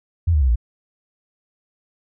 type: tone with pitch steps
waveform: sine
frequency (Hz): 84.8 / 74.68 / 65.77 / 57.92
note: E2 / D2 / C2 / A#1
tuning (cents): +50 / +30 / +10 / -10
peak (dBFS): -13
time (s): 0.27-0.558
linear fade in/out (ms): 10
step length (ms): 72
effects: none